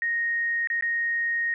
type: tone with dropouts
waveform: sine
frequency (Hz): 1864.7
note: A#6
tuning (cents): 0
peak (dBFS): -23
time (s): 0.02-1.54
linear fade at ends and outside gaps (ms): 1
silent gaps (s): 0.673-0.701 / 0.81-0.824
effects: none

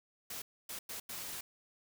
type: noise bursts at uneven times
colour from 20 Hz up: white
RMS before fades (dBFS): -43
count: 4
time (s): 0.3-0.42 / 0.69-0.79 / 0.89-1 / 1.09-1.41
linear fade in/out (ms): 5
effects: none

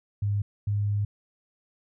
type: tone pair in turn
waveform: sine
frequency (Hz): 102.1 / 102.75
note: G#2 / G#2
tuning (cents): -29 / -18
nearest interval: unison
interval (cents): 11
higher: second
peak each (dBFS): -23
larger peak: neither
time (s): 0.22-0.42 / 0.67-1.05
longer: second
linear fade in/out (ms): 5
effects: none

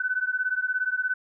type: beating tone pair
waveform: sine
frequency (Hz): 1498 / 1515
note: F#6 / F#6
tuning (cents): +21 / +40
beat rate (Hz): 17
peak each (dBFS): -27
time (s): 0-1.14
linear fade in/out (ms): 5
effects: none

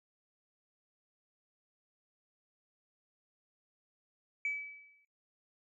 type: tone with exponential decay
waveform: sine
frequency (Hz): 2294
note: D7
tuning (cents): -41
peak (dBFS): -29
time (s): 4.45-5.05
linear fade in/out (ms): 2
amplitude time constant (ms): 130
effects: noise-tail reverb RT60 0.6 s tail -25 dB re dry + tanh soft clip ceiling -26 dBFS

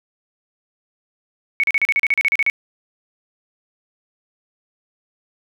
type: tone bursts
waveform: sine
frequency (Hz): 2223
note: C#7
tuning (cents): +4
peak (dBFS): -13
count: 13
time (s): 1.6-2.499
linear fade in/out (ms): 0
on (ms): 35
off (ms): 37
effects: none

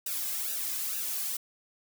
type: noise with flanger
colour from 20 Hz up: blue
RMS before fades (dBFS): -33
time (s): 0.06-1.37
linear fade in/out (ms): 5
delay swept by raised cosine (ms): 0.91 to 2.21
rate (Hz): 2.2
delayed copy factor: -1
effects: none

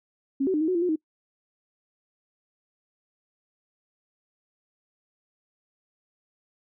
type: tone with pitch steps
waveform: sine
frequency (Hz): 272.6 / 378.3 / 302.4 / 316.7 / 368.2 / 340.1 / 359.2 / 313.5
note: C#4 / F#4 / D#4 / D#4 / F#4 / F4 / F4 / D#4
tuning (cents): -29 / +38 / -49 / +31 / -8 / -46 / +49 / +13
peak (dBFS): -21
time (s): 0.4-0.96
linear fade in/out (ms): 10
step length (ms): 70
effects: noise-tail reverb RT60 0.1 s tail -24 dB re dry

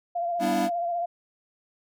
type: tone with vibrato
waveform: sine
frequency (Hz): 691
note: F5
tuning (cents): -19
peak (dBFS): -25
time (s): 0.15-1.06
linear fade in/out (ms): 10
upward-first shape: sine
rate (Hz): 15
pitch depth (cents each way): 35
type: chord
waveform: square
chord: E minor seventh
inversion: first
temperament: equal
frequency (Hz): 196 / 246.9 / 293.7 / 329.6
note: G3 / B3 / D4 / E4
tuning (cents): 0 / 0 / 0 / 0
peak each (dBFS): -31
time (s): 0.39-0.7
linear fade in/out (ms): 50
effects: none

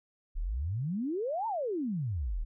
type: exponential two-way sweep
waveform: sine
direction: up then down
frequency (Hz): 32.66 to 936 to 32.66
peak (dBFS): -30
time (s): 0.35-2.45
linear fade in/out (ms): 20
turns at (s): 1.47
effects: none

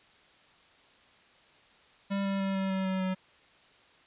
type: tone with pitch steps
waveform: square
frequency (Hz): 197.7 / 195.88 / 194.08 / 192.29 / 190.52 / 188.77 / 187.04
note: G3 / G3 / G3 / G3 / G3 / F#3 / F#3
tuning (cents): +15 / -1 / -17 / -33 / -49 / +35 / +19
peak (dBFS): -29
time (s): 2.1-3.15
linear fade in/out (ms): 20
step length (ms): 150
effects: white hiss -60 dBFS RMS until 4.06 s + resampled to 8000 Hz

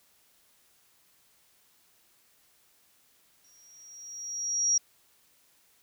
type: tone with exponential growth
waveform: sine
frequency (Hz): 5680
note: F8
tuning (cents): +28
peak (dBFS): -20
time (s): 3.44-4.78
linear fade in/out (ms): 5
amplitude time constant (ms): 290
effects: white hiss -65 dBFS RMS until 5.82 s

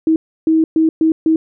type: tone bursts at uneven times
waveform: sine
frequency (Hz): 320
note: D#4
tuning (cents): +49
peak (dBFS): -9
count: 5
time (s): 0.07-0.16 / 0.47-0.64 / 0.76-0.89 / 1.01-1.12 / 1.26-1.36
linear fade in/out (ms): 2
effects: none

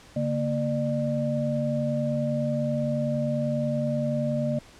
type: tone cluster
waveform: sine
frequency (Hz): 141.8 / 232.2 / 599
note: C#3 / A#3 / D5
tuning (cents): +40 / -7 / +34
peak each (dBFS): -28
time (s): 0.16-4.59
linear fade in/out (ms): 5
effects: pink hiss -51 dBFS RMS until 4.79 s + low-pass 8000 Hz 12 dB/octave

